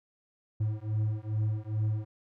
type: beating tone pair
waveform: triangle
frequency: 106.4 / 108.8 Hz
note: G#2 / A2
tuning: +42 / -19 cents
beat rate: 2.4 Hz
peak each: -29 dBFS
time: 0.6-2.05 s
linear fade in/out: 10 ms
effects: none